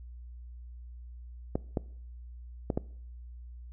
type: clicks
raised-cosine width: 2 ms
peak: -15 dBFS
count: 4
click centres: 1.555 / 1.772 / 2.702 / 2.775 s
effects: noise-tail reverb RT60 0.6 s tail -22 dB re dry + added 60 Hz sine -43 dBFS peak until 3.72 s